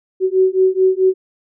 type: beating tone pair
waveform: sine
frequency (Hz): 373.8 / 378.4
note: F#4 / F#4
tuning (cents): +18 / +39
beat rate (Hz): 4.6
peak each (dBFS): -14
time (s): 0.2-1.14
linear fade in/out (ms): 50
effects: none